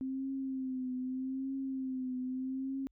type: tone with vibrato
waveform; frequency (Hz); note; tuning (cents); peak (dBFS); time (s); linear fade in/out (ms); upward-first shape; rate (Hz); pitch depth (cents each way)
sine; 261.6; C4; 0; -34; 0.01-2.87; 0; triangle; 0.81; 59
effects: added 50 Hz sine -69 dBFS peak until 2.91 s